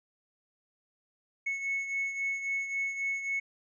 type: beating tone pair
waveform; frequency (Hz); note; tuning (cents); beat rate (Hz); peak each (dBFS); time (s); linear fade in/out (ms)
triangle; 2200 / 2203.7; C#7 / C#7; -14 / -11; 3.7; -29 / -36; 1.46-3.4; 10
effects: tanh soft clip ceiling -22 dBFS + resampled to 16000 Hz